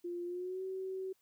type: tone with pitch glide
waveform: sine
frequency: 349.2 to 378.6 Hz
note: F4 to F#4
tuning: 0 to +40 cents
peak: -37 dBFS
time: 0.04-1.13 s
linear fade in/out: 10 ms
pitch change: +140 cents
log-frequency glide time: 0.25-0.63 s
effects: white hiss -75 dBFS RMS until 1.21 s